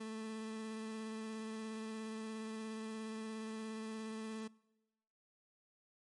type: tone with vibrato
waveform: 30% pulse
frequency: 220 Hz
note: A3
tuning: in tune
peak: -40 dBFS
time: 0-4.48 s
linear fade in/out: 10 ms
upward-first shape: sine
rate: 17 Hz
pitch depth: 15 cents each way
effects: noise-tail reverb RT60 1.0 s tail -23 dB re dry + MP3 48 kbps